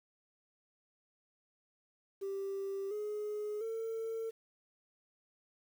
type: tone with pitch steps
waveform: sine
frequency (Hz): 392 / 420.1 / 450.3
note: G4 / G#4 / A4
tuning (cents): 0 / +20 / +40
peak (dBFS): -34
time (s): 2.21-4.31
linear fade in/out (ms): 20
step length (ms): 700
effects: tanh soft clip ceiling -34 dBFS + 10-bit